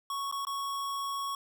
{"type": "tone with dropouts", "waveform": "square", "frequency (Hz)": 1108.7, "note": "C#6", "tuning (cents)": 0, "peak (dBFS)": -33, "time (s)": [0.1, 1.35], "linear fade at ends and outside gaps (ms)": 2, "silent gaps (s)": [[0.314, 0.324], [0.451, 0.469]], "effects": []}